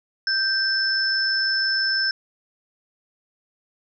sine tone pair together, 1568 / 5274 Hz, G6 / E8, 0 / 0 cents, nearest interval octave + major sixth, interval 2100 cents, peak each -22 dBFS, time 0.27-2.11 s, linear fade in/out 2 ms, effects none

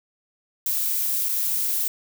violet noise with dropouts, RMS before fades -24 dBFS, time 0.66-1.88 s, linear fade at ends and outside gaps 1 ms, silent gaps 1.287-1.291 s, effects none

